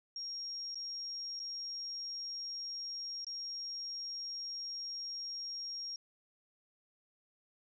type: tone with dropouts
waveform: sine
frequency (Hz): 5580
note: F8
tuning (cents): -2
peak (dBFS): -39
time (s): 0.16-5.96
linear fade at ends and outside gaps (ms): 2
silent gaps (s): 0.746-0.755 / 1.394-1.399 / 3.246-3.267
effects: none